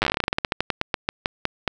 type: slowing click train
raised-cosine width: 0.3 ms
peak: -4 dBFS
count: 25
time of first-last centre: 0.02-1.678 s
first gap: 9 ms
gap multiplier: 1.15
effects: none